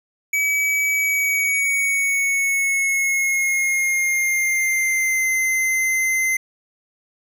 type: tone with pitch glide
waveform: square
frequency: 2282 to 2069 Hz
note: C#7 to C7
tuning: +50 to -20 cents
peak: -18 dBFS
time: 0.33-6.37 s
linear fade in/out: 5 ms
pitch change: -170 cents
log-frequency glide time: 0.94-5.3 s
effects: none